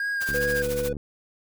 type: tone with vibrato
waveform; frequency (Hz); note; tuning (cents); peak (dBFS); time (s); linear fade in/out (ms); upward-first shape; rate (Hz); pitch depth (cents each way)
triangle; 1616; G#6; -48; -23; 0-0.62; 2; sine; 2.6; 32
type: noise with tremolo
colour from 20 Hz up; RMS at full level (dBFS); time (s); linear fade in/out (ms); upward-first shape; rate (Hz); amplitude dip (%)
white; -33; 0.2-0.9; 20; triangle; 14; 85
type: click train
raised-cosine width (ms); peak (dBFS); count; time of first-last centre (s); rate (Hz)
3; -22; 50; 0.29-0.968; 72.3
type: tone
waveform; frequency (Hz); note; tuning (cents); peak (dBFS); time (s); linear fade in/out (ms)
triangle; 493.9; B4; 0; -23; 0.34-0.93; 5
effects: none